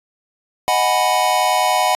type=chord; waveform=square; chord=G# minor seventh; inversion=second; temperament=equal; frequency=622.3 / 740 / 830.6 / 987.8 Hz; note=D#5 / F#5 / G#5 / B5; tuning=0 / 0 / 0 / 0 cents; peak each=-23 / -18 / -23 / -20 dBFS; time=0.68-1.95 s; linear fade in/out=0 ms; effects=resampled to 32000 Hz